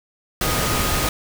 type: tone in noise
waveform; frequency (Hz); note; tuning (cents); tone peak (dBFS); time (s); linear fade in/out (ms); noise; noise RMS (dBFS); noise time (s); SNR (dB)
sine; 1244.5; D#6; 0; -29; 0.41-1.09; 2; pink; -21; 0.41-1.09; -11
effects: none